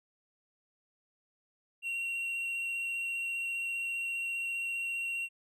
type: tone with vibrato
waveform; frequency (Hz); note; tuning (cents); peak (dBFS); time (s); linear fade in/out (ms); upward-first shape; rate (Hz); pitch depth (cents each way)
triangle; 2743; F7; -32; -31; 1.82-5.29; 50; square; 15; 9
effects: none